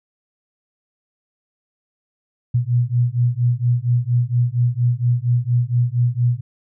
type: beating tone pair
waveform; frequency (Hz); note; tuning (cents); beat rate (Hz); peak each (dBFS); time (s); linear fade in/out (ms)
sine; 119.4 / 123.7; A#2 / B2; +42 / +3; 4.3; -18; 2.54-6.41; 10
effects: none